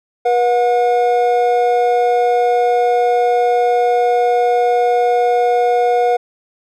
triangle tone pair together, 483.5 / 723.4 Hz, B4 / F#5, -37 / -39 cents, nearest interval perfect fifth, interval 698 cents, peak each -12 dBFS, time 0.25-6.17 s, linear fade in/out 10 ms, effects none

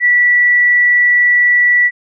sine tone, 1954 Hz, B6, 19 cents flat, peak -7 dBFS, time 0-1.91 s, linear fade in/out 50 ms, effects none

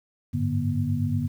sine tone cluster, 97.5 / 106 / 146.3 / 240.7 Hz, G2 / G#2 / D3 / B3, -9 / +36 / -6 / -44 cents, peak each -28 dBFS, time 0.33-1.28 s, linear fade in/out 20 ms, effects 9-bit

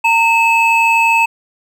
triangle tone pair together, 916 / 2596 Hz, A#5 / E7, -31 / -27 cents, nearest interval octave + tritone, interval 1804 cents, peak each -10 dBFS, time 0.04-1.26 s, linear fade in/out 10 ms, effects none

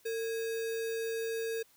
sine tone with sample-and-hold, 453 Hz, A#4, 50 cents flat, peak -32 dBFS, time 0.05-1.63 s, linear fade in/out 10 ms, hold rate 2100 Hz, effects white hiss -65 dBFS RMS until 1.76 s

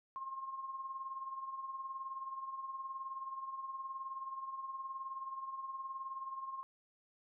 sine tone with tremolo, 1068 Hz, C6, 35 cents sharp, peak -38 dBFS, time 0.16-6.63 s, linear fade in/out 0 ms, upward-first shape triangle, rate 19 Hz, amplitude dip 65%, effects none

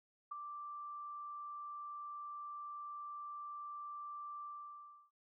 sine tone with ADSR envelope, 1174.7 Hz, D6, in tune, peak -37 dBFS, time 0.31-5.11 s, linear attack 11 ms, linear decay 6 ms, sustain -7 dB, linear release 680 ms, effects none

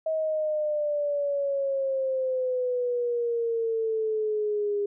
sine exponential sweep, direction down, 639 to 405.7 Hz, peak -24 dBFS, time 0.06-4.86 s, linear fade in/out 5 ms, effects none

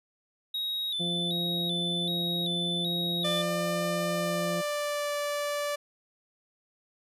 triangle tone with vibrato, 3652 Hz, A#7, 36 cents flat, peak -28 dBFS, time 0.54-3.42 s, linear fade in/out 5 ms, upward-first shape square, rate 1.3 Hz, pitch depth 65 cents each way
harmonic tone, 173.3 Hz, F3, 13 cents flat, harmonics 1 / 2 / 3 / 4, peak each -32 / -38 / -42 / -44 dBFS, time 0.99-4.62 s, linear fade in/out 20 ms
sawtooth tone with pitch glide, 598 to 582.7 Hz, D5 to D5, +31 to -14 cents, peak -25 dBFS, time 3.24-5.76 s, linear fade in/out 10 ms, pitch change -45 cents, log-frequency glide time 4.14-5.16 s
effects resampled to 32000 Hz

